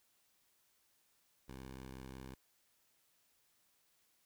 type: tone with vibrato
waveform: 10% pulse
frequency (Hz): 65.41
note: C2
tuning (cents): 0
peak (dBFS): -40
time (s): 1.48-2.35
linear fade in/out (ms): 10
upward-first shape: sine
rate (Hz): 18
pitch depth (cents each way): 34
effects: white hiss -75 dBFS RMS until 4.25 s

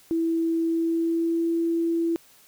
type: tone with pitch glide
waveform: sine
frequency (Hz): 329.6 to 333.8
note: E4 to E4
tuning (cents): 0 to +22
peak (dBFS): -21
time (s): 0.11-2.16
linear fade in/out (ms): 0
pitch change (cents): +22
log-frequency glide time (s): 0.64-1.48
effects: white hiss -55 dBFS RMS until 2.47 s

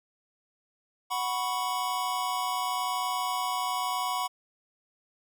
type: chord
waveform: square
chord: F# suspended fourth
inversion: none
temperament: equal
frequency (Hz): 740 / 987.8 / 1108.7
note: F#5 / B5 / C#6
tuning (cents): 0 / 0 / 0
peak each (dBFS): -34 / -32 / -34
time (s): 1.1-4.28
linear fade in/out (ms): 20
effects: none

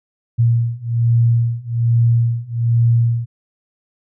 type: beating tone pair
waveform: sine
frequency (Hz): 116.54 / 117.74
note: A#2 / A#2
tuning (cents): 0 / +18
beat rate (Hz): 1.2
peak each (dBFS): -16 / -15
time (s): 0.38-3.26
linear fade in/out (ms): 20
effects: none

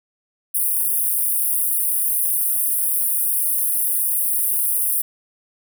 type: high-pass noise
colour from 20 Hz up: pink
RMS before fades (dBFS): -20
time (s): 0.54-5.02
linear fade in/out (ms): 10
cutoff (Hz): 9300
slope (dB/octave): 96
effects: none

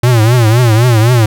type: tone with vibrato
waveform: square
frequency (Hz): 116.54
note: A#2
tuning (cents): 0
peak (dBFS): -6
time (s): 0.03-1.26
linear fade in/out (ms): 5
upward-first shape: triangle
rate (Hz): 3.9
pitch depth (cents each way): 170
effects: none

